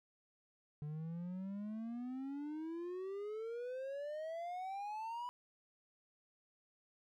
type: exponential sweep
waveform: triangle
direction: up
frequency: 146.83 to 990 Hz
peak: -39 dBFS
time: 0.82-5.29 s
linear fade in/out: 0 ms
effects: none